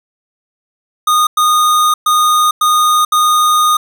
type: tone bursts at uneven times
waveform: square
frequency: 1231 Hz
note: D#6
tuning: 19 cents flat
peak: -9 dBFS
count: 5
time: 1.07-1.27 / 1.37-1.94 / 2.06-2.51 / 2.61-3.05 / 3.12-3.77 s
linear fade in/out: 5 ms
effects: none